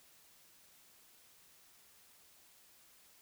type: silence
effects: white hiss -64 dBFS RMS until 3.21 s